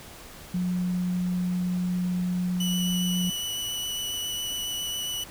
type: tone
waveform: sine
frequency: 180 Hz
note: F#3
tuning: 47 cents flat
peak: -24 dBFS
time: 0.54-3.3 s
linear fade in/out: 5 ms
type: tone with vibrato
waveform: sawtooth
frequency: 2960 Hz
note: F#7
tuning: in tune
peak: -26 dBFS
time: 2.6-5.24 s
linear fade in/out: 5 ms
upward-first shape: sine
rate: 7.3 Hz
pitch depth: 10 cents each way
effects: pink hiss -45 dBFS RMS until 5.3 s